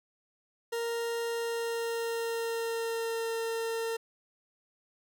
40% pulse tone with pitch glide, 465.4 to 455.6 Hz, A#4 to A#4, -3 to -40 cents, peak -30 dBFS, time 0.72-3.97 s, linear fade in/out 10 ms, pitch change -37 cents, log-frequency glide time 1.24-3.36 s, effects none

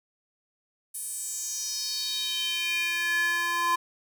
square tone with high-pass filter sweep, 343.7 Hz, F4, 28 cents flat, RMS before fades -29 dBFS, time 0.94-3.76 s, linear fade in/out 10 ms, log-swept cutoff 10000 to 1100 Hz, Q 4.5, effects none

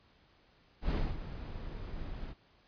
brown noise with ADSR envelope, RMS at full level -29 dBFS, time 0.81-2.34 s, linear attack 92 ms, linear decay 260 ms, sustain -12 dB, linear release 28 ms, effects pink hiss -66 dBFS RMS until 2.67 s + resampled to 11025 Hz

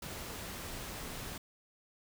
pink noise, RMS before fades -43 dBFS, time 0.02-1.38 s, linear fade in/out 5 ms, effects none

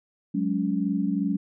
sine chord, F# suspended second, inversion none, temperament equal with one note detuned, 185 / 207.7 / 281.5 Hz, F#3 / G#3 / C#4, 0 / 0 / +27 cents, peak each -27 dBFS, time 0.34-1.37 s, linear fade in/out 10 ms, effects none

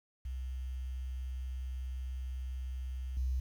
sine tone with level steps, 63.9 Hz, C2, 40 cents flat, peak -36 / -30 dBFS, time 0.25-3.4 s, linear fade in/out 5 ms, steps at 3.17 s, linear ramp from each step 2 ms, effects 10-bit

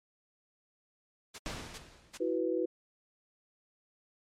white noise bursts, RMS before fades -42 dBFS, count 3, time 1.34-2.178 s, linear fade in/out 10 ms, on 46 ms, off 350 ms
pink noise with exponential decay, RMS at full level -36 dBFS, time 1.46-2.38 s, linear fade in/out 0 ms, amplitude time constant 200 ms
sine chord, E suspended second, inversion none, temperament equal, 329.6 / 370 / 493.9 Hz, E4 / F#4 / B4, 0 / 0 / 0 cents, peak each -33 dBFS, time 2.2-2.66 s, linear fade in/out 10 ms
effects low-pass 7000 Hz 12 dB/octave + MP3 64 kbps

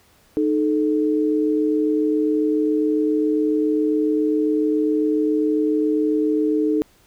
sine tone pair together, 307.3 / 434.6 Hz, D#4 / A4, -21 / -21 cents, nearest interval tritone, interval 600 cents, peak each -18 / -21 dBFS, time 0.37-6.82 s, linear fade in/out 0 ms, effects pink hiss -56 dBFS RMS until 7.06 s

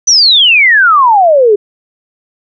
sine exponential sweep, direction down, 6110 to 396.5 Hz, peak -3 dBFS, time 0.07-1.56 s, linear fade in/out 10 ms, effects none

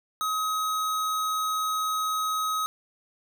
square tone, 1268 Hz, D#6, 32 cents sharp, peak -26 dBFS, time 0.21-2.66 s, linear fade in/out 0 ms, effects none

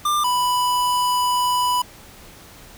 square tone pair in turn, 1193 / 990.1 Hz, D6 / B5, +27 / +4 cents, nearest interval minor third, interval 323 cents, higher first, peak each -18 dBFS, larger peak neither, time 0.05-0.24 / 0.24-1.82 s, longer second, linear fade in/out 5 ms, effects pink hiss -44 dBFS RMS until 2.77 s

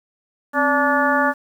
harmonic tone with a mistuned harmonic, 289.4 Hz, D4, 25 cents flat, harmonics 1 / 2 / 3 / 4 / 5 / 6, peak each -22 / -22 / -22 / -22 / -22 / -22 dBFS, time 0.53-1.34 s, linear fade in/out 50 ms, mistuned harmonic 1, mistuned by -150 cents, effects 8-bit

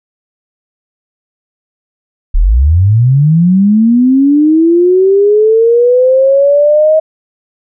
sine linear sweep, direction up, 31.73 to 634 Hz, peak -4 dBFS, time 2.34-7 s, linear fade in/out 10 ms, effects none

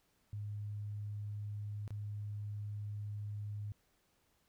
sine tone with dropouts, 103.83 Hz, G#2, in tune, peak -39 dBFS, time 0.33-3.72 s, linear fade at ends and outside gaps 0 ms, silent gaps 1.878-1.906 s, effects pink hiss -75 dBFS RMS until 4.48 s

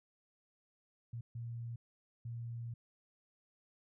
sine tone bursts at uneven times, 117.3 Hz, A#2, 11 cents sharp, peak -40 dBFS, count 3, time 1.13-1.21 / 1.35-1.76 / 2.25-2.74 s, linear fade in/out 5 ms, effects none

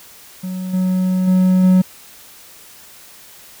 triangle tone with level steps, 185 Hz, F#3, in tune, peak -20 / -12 / -8 / -6 dBFS, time 0.43-1.82 s, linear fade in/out 10 ms, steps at 0.73 / 1.27 / 1.63 s, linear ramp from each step 10 ms, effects white hiss -42 dBFS RMS until 3.6 s

